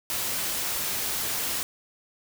white noise, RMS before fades -29 dBFS, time 0.1-1.63 s, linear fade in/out 0 ms, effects none

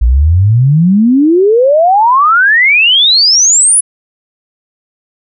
sine exponential sweep, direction up, 55 to 10320 Hz, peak -4 dBFS, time 0.01-3.81 s, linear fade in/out 10 ms, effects none

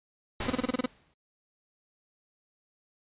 pink noise with exponential decay, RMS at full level -31 dBFS, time 0.4-1.14 s, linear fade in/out 5 ms, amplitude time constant 160 ms
30% pulse tone bursts, 252.1 Hz, B3, 36 cents sharp, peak -22 dBFS, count 8, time 0.48-0.86 s, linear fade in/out 5 ms, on 23 ms, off 28 ms
effects noise-tail reverb RT60 0.1 s tail -24 dB re dry + resampled to 8000 Hz

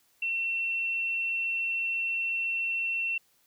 sine tone, 2707 Hz, E7, 45 cents sharp, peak -27 dBFS, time 0.22-3.18 s, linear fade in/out 5 ms, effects white hiss -67 dBFS RMS until 3.46 s

